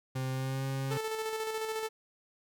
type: tone with pitch glide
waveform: 40% pulse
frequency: 130.81 to 134.8 Hz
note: C3 to C#3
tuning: 0 to -48 cents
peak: -31 dBFS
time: 0.15-0.98 s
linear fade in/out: 10 ms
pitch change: +52 cents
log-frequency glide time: 0.32-0.65 s
type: tone with tremolo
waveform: sawtooth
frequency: 440 Hz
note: A4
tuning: in tune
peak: -28 dBFS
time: 0.9-1.89 s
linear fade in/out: 20 ms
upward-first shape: square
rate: 14 Hz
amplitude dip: 35%
effects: none